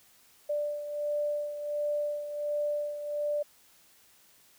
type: beating tone pair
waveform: sine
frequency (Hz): 589 / 590.4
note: D5 / D5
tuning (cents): +5 / +9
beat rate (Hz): 1.4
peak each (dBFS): -30 / -37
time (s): 0.49-3.43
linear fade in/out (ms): 10
effects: white hiss -61 dBFS RMS until 4.58 s